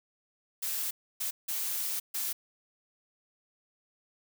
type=noise bursts at uneven times; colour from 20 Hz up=blue; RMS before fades=-33 dBFS; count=4; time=0.62-0.91 / 1.2-1.31 / 1.48-2 / 2.14-2.33 s; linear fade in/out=10 ms; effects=none